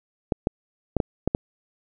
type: clicks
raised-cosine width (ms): 2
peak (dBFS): -7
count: 6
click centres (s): 0.322 / 0.471 / 0.967 / 1.002 / 1.276 / 1.349
effects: none